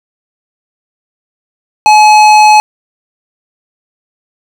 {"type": "tone with hard clipping", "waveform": "triangle", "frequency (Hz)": 851, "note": "G#5", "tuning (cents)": 42, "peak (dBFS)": -3, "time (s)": [1.86, 2.6], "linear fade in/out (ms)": 0, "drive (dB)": 18, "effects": []}